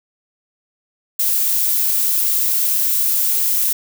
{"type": "noise", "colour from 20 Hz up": "violet", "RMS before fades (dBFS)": -17, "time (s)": [1.19, 3.73], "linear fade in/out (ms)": 5, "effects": []}